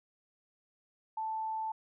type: tone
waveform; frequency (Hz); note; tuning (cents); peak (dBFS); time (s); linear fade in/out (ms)
sine; 880; A5; 0; -33; 1.17-1.72; 5
effects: none